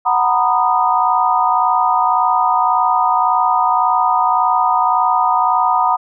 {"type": "chord", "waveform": "sine", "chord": "B major seventh", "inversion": "second", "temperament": "just", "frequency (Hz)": [740.8, 926, 987.8, 1234.7], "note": ["F#5", "A#5", "B5", "D#6"], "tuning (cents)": [2, -12, 0, -14], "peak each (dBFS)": -17, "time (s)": [0.05, 5.97], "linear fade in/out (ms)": 20, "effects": []}